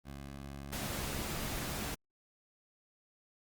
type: tone with pitch glide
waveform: 15% pulse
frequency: 69.3 to 69.9 Hz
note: C#2 to C#2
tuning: 0 to +15 cents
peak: -37 dBFS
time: 0.04-1.94 s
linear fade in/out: 50 ms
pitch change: +15 cents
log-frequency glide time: 0.42-0.87 s
type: noise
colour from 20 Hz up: pink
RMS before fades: -39 dBFS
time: 0.72-1.95 s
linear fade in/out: 10 ms
effects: Opus 32 kbps